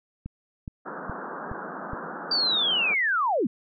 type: click train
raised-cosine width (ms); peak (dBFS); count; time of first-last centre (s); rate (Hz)
5; -22; 5; 0.26-1.934; 2.39
type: band-pass noise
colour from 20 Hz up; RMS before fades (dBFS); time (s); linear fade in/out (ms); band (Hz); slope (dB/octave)
white; -36; 0.85-2.95; 20; 160 to 1600; 96
type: linear sweep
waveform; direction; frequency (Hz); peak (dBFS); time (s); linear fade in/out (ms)
sine; down; 4699 to 187.3; -21; 2.31-3.47; 5
effects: none

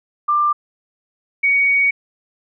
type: tone pair in turn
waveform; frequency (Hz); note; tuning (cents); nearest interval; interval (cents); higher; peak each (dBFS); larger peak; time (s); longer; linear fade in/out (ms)
sine; 1188 / 2243; D6 / C#7; +20 / +20; major seventh; 1100; second; -13 / -12; second; 0.28-0.53 / 1.43-1.91; second; 10
effects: none

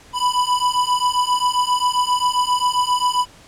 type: beating tone pair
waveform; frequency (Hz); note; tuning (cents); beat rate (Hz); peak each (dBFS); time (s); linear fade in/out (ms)
square; 987.8 / 995.3; B5 / B5; 0 / +13; 7.5; -20; 0.13-3.26; 50
effects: pink hiss -46 dBFS RMS until 3.47 s + low-pass 9000 Hz 12 dB/octave

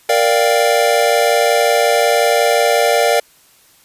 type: chord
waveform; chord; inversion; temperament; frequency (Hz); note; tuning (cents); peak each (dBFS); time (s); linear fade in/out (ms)
square; G minor seventh; first; equal; 466.2 / 587.3 / 698.5 / 784; Bb4 / D5 / F5 / G5; 0 / 0 / 0 / 0; -17 / -16 / -17 / -21; 0.09-3.2; 5
effects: white hiss -50 dBFS RMS until 3.84 s + resampled to 32000 Hz

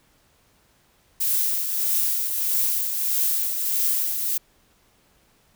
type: noise with tremolo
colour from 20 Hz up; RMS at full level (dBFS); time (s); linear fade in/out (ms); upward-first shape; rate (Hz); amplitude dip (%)
violet; -21; 1.2-4.38; 10; triangle; 1.6; 50
effects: pink hiss -61 dBFS RMS until 5.55 s

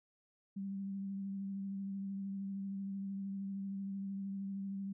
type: tone with vibrato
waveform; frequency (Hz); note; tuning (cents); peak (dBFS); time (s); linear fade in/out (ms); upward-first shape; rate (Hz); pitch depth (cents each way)
sine; 196; G3; 0; -38; 0.56-4.93; 10; triangle; 13; 23
effects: none

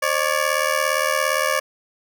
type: ring-modulated tone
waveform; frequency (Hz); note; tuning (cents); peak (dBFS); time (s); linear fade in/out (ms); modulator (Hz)
15% pulse; 569; C#5; +45; -9; 0.02-1.6; 10; 38.7
effects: none

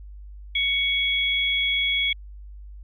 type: tone pair together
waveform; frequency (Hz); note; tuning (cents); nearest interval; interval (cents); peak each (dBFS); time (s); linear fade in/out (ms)
sine; 2231 / 3343; C#7 / G#7; +11 / +11; perfect fifth; 700; -23; 0.55-2.13; 5
effects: added 50 Hz sine -38 dBFS peak until 2.83 s

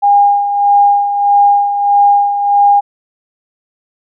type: tone with tremolo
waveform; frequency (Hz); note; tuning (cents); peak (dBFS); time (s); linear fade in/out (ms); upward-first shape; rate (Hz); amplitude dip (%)
sine; 811; G#5; -41; -4; 0.02-2.81; 20; sine; 1.6; 60
effects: none

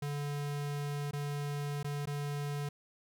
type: tone with dropouts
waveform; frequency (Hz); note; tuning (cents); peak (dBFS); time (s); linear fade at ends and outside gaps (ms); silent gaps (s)
square; 144.6; D3; -27; -35; 0.02-2.69; 5; 1.111-1.132 / 1.83-1.844 / 2.057-2.071
effects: none

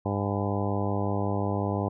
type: harmonic tone with a mistuned harmonic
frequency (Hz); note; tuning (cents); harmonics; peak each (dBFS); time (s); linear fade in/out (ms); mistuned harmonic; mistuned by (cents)
100.5; G2; +44; 1 / 2 / 3 / 4 / 5 / 6 / 7 / 8 / 9 / 10; -29 / -32 / -34 / -35 / -36 / -37 / -37 / -38 / -39 / -39; 0.05-1.89; 10; 9; -68
effects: none

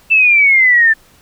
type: exponential sweep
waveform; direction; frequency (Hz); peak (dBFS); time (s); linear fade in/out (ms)
sine; down; 2671 to 1760; -6; 0.1-0.94; 20
effects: pink hiss -48 dBFS RMS until 1.21 s

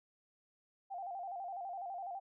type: tone with vibrato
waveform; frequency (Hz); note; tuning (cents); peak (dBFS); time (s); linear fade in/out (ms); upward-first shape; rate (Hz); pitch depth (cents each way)
sine; 743; F#5; +7; -40; 0.9-2.2; 20; square; 12; 90
effects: none

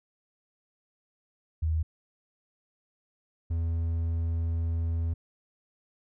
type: tone pair in turn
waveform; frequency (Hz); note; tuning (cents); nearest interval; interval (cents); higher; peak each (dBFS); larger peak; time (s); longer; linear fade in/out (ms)
sine / triangle; 79.6 / 82.92; D#2 / E2; +40 / +11; minor second; 71; second; -24; neither; 1.62-1.83 / 3.5-5.14; second; 10
effects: none

